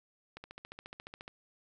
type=click train; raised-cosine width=0.3 ms; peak=-29 dBFS; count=14; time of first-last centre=0.37-1.279 s; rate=14.3 Hz; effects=none